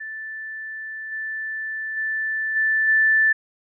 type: tone with level steps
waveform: sine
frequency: 1760 Hz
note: A6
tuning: in tune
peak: -30 / -26 / -22 / -17 / -14 dBFS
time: 0-3.33 s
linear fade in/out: 10 ms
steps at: 1.11 / 1.96 / 2.55 / 2.87 s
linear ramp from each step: 20 ms
effects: none